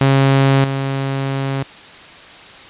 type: tone with level steps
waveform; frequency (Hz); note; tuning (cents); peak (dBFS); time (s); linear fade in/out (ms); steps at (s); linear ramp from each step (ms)
sawtooth; 136.1; C#3; -31; -6 / -14; 0.01-1.63; 2; 0.64; 5
effects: white hiss -38 dBFS RMS until 2.69 s + resampled to 8000 Hz